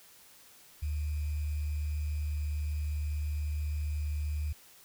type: tone with sample-and-hold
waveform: sine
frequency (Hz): 74.9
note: D2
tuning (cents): +35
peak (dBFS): -30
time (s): 0.82-4.53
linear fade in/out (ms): 10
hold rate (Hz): 2450
effects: white hiss -57 dBFS RMS until 4.84 s